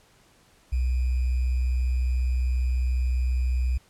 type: tone with sample-and-hold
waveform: sine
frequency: 62.7 Hz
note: B1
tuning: 27 cents sharp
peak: -21 dBFS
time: 0.72-3.78 s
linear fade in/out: 10 ms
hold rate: 2450 Hz
effects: pink hiss -59 dBFS RMS until 3.89 s + low-pass 11000 Hz 12 dB/octave